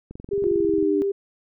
click train, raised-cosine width 3 ms, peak -24 dBFS, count 17, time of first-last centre 0.11-0.827 s, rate 22.3 Hz
sine tone with pitch glide, 400.7 to 397 Hz, G4 to G4, +38 to +22 cents, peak -20 dBFS, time 0.31-1.12 s, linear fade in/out 10 ms, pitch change -16 cents, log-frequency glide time 0.75-0.8 s
sine exponential sweep, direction down, 358.8 to 293.7 Hz, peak -21 dBFS, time 0.44-1.02 s, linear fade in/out 0 ms
effects none

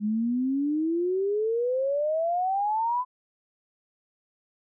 sine exponential sweep, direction up, 205 to 1018 Hz, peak -23 dBFS, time 0-3.05 s, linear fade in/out 50 ms, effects none

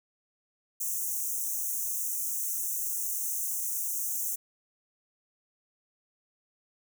white high-pass noise, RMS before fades -32 dBFS, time 0.8-4.36 s, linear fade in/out 10 ms, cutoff 5900 Hz, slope 96 dB/octave, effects none

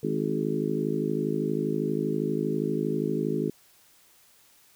harmonic tone with a mistuned harmonic, 52.5 Hz, G#1, 19 cents sharp, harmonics 3 / 4 / 5 / 6 / 7 / 8, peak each -32 / -32 / -32 / -32 / -32 / -32 dBFS, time 0.03-3.5 s, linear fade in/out 5 ms, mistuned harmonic 8, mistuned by +19 cents, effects white hiss -59 dBFS RMS until 4.75 s

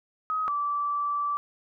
sine tone pair in turn, 1264 / 1161.4 Hz, D#6 / D6, +27 / -20 cents, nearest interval minor second, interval 147 cents, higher first, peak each -25 dBFS, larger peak neither, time 0.3-0.48 / 0.48-1.37 s, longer second, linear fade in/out 0 ms, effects none

